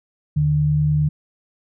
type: tone pair together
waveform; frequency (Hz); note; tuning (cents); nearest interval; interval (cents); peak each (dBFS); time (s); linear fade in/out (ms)
sine; 79.8 / 149.77; D#2 / D3; +44 / +34; major seventh; 1090; -25 / -15; 0.36-1.09; 10
effects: none